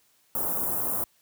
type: band-stop noise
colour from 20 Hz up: white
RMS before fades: -28 dBFS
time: 0.35-1.04 s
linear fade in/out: 2 ms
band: 1100 to 11000 Hz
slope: 24 dB/octave
effects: white hiss -65 dBFS RMS until 1.21 s + high-pass 80 Hz 12 dB/octave